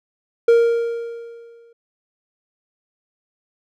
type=tone with exponential decay; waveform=triangle; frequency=466.2 Hz; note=A#4; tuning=in tune; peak=-6 dBFS; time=0.48-1.73 s; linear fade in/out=5 ms; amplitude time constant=270 ms; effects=none